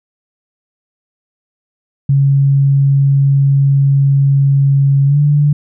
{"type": "tone with pitch glide", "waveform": "sine", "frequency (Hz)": [138.59, 146.24], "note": ["C#3", "D3"], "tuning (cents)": [0, -7], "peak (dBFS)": -7, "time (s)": [2.09, 5.53], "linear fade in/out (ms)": 5, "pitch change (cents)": 93, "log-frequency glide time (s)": [5.06, 5.19], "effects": []}